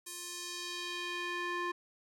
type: tone with band-pass filter sweep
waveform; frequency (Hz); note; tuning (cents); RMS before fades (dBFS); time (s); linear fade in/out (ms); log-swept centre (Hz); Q
square; 351.4; F4; +11; -39; 0.06-1.72; 10; 9500 to 1300; 1.2
effects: none